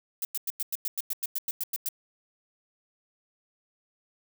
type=noise bursts; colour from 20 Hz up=violet; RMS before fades=-30 dBFS; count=14; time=0.22-1.888 s; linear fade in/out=2 ms; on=30 ms; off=96 ms; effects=none